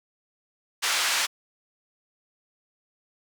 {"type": "band-pass noise", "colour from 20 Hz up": "pink", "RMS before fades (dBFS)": -25, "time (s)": [0.82, 1.27], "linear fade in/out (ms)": 20, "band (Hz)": [1400, 7900], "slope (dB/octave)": 12, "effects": []}